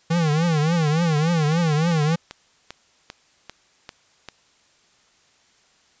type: tone with vibrato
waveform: square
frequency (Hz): 160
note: D#3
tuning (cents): +49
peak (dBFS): -18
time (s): 0.1-2.16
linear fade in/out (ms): 10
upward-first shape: triangle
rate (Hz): 3.5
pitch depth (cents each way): 170
type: click train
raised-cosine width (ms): 0.2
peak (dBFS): -17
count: 8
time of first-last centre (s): 1.52-4.287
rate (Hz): 2.53
effects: white hiss -59 dBFS RMS until 6 s + resampled to 16000 Hz